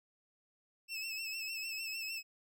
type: tone with vibrato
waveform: 25% pulse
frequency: 2637 Hz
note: E7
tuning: in tune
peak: -35 dBFS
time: 0.88-2.23 s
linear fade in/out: 50 ms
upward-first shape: sine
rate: 6.6 Hz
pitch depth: 52 cents each way
effects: none